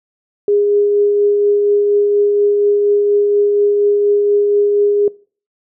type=tone with tremolo; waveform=sine; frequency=410 Hz; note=G#4; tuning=22 cents flat; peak=-9 dBFS; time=0.48-5.08 s; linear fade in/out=2 ms; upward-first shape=triangle; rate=4.2 Hz; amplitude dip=30%; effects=noise-tail reverb RT60 0.4 s tail -22 dB re dry